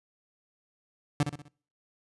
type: tone with echo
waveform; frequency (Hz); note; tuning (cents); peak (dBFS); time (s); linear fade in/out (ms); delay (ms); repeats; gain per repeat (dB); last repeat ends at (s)
30% pulse; 145.5; D3; -16; -19; 1.2-1.23; 2; 63; 4; -7; 1.482
effects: noise-tail reverb RT60 0.5 s tail -25 dB re dry + resampled to 24000 Hz